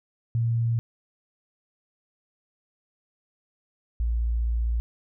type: tone pair in turn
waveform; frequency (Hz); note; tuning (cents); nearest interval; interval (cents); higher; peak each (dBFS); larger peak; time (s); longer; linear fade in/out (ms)
sine; 116.1 / 57.67; A#2 / A#1; -7 / -18; octave; 1211; first; -21 / -22; first; 0.35-0.79 / 4-4.8; second; 0
effects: none